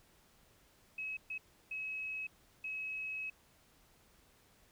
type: tone bursts at uneven times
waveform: sine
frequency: 2564 Hz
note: E7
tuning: 49 cents flat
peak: -38 dBFS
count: 4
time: 0.98-1.17 / 1.3-1.38 / 1.71-2.27 / 2.64-3.3 s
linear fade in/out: 5 ms
effects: pink hiss -67 dBFS RMS until 4.71 s